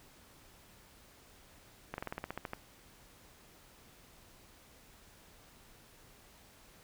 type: slowing click train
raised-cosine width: 0.5 ms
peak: -23 dBFS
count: 11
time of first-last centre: 1.94-2.534 s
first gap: 41 ms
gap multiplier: 1.08
effects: pink hiss -60 dBFS RMS until 6.83 s